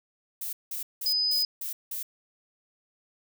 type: noise bursts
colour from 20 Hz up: violet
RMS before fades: -34 dBFS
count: 6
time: 0.41-2.03 s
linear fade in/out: 5 ms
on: 120 ms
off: 180 ms
type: tone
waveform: sine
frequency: 5000 Hz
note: D#8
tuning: 8 cents sharp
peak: -23 dBFS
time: 1.06-1.45 s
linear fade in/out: 2 ms
effects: none